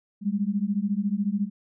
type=beating tone pair; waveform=sine; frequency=196 / 210 Hz; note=G3 / G#3; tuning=0 / +19 cents; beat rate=14 Hz; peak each=-26 dBFS; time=0.21-1.5 s; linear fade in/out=50 ms; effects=none